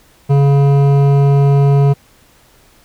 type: tone with hard clipping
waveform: sine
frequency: 140.3 Hz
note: C#3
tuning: 21 cents sharp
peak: -9 dBFS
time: 0.29-1.94 s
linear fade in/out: 20 ms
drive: 12 dB
effects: pink hiss -49 dBFS RMS until 2.84 s